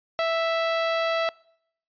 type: tone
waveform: sawtooth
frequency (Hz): 659.3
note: E5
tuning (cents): 0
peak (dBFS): -18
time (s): 0.19-1.29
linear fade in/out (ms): 0
effects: noise-tail reverb RT60 0.7 s tail -25 dB re dry + resampled to 11025 Hz